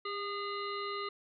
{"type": "harmonic tone with a mistuned harmonic", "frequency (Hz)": 408.4, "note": "G#4", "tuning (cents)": -29, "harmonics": [1, 3, 5, 7, 9, 10], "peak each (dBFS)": [-40, -38, -45, -48, -51, -46], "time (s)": [0.05, 1.09], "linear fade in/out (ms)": 5, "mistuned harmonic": 1, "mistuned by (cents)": -27, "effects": []}